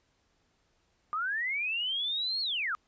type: linear two-way sweep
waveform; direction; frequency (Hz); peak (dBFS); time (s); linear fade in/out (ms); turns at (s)
sine; up then down; 1186 to 4365 to 1186; -29; 1.13-2.75; 0; 2.41
effects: pink hiss -72 dBFS RMS until 2.87 s + resampled to 16000 Hz